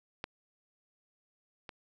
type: clicks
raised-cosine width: 0.3 ms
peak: -20 / -27 dBFS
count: 2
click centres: 0.241 / 1.692 s
effects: none